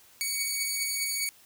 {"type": "beating tone pair", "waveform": "10% pulse", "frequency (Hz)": [2240, 2244.9], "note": ["C#7", "C#7"], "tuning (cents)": [18, 21], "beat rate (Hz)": 4.9, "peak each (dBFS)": [-27, -20], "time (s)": [0.21, 1.29], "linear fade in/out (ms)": 0, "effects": ["white hiss -57 dBFS RMS until 1.45 s"]}